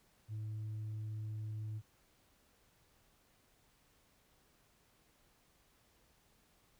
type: tone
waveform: sine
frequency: 107.9 Hz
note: A2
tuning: 33 cents flat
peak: -37 dBFS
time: 0.28-1.82 s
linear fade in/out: 50 ms
effects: tanh soft clip ceiling -38 dBFS + pink hiss -71 dBFS RMS until 6.79 s